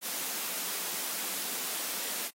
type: high-pass noise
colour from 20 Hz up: white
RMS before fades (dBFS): -35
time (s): 0.01-2.31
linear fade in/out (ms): 50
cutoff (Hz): 170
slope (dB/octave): 96
effects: AAC 48 kbps